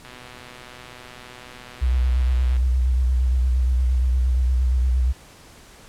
click train, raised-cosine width 0.3 ms, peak -25 dBFS, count 313, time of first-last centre 0.05-2.566 s, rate 124 Hz
sine tone with vibrato, 63 Hz, B1, 35 cents sharp, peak -16 dBFS, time 1.81-5.13 s, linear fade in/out 20 ms, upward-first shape square, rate 8.6 Hz, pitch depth 43 cents each way
effects pink hiss -47 dBFS RMS until 5.88 s + low-pass 11000 Hz 12 dB/octave

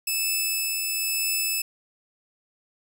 10% pulse tone with tremolo, 2618 Hz, E7, 13 cents flat, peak -14 dBFS, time 0.07-1.62 s, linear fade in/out 5 ms, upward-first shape triangle, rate 1 Hz, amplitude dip 30%, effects none

